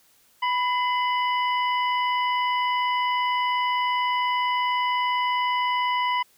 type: harmonic tone with a mistuned harmonic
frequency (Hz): 990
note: B5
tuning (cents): +4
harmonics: 1 / 2 / 3 / 5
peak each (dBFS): -22 / -29 / -32 / -45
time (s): 0.42-6.23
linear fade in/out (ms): 10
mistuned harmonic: 2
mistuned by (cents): +48
effects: white hiss -60 dBFS RMS until 6.37 s